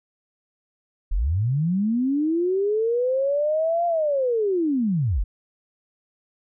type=linear two-way sweep; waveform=sine; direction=up then down; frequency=32.7 to 697 to 32.7 Hz; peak=-19 dBFS; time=1.11-5.24 s; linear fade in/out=10 ms; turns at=3.86 s; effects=none